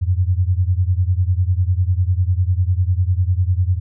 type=beating tone pair; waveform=sine; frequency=87.31 / 97.31 Hz; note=F2 / G2; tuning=0 / -12 cents; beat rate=10 Hz; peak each=-16 / -18 dBFS; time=0.01-3.8 s; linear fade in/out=20 ms; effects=none